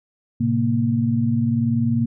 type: tone cluster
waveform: sine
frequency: 111 / 131.3 / 233 Hz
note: A2 / C3 / A#3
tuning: +16 / +6 / -1 cents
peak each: -23 / -23 / -19 dBFS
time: 0.4-2.06 s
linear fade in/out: 10 ms
effects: none